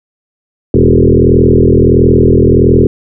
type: tone with frequency modulation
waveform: sine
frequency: 246.9 Hz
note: B3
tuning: in tune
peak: -3 dBFS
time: 0.74-2.87 s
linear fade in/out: 2 ms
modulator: 41.5 Hz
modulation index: 4.7
effects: none